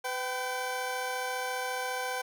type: tone pair together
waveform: 20% pulse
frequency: 504 / 773.3 Hz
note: B4 / G5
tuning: +35 / -24 cents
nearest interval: perfect fifth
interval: 741 cents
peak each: -30 / -29 dBFS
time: 0.04-2.22 s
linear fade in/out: 10 ms
effects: none